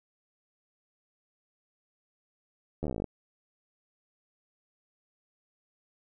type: slowing click train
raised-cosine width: 2 ms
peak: -20 dBFS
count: 14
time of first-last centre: 2.83-3.043 s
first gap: 12 ms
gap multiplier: 1.05
effects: none